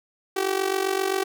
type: tone with amplitude modulation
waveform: sawtooth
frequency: 384.1 Hz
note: G4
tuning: 35 cents flat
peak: -15 dBFS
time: 0.36-1.24 s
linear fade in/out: 10 ms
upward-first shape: sine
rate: 47.6 Hz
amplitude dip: 80%
effects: none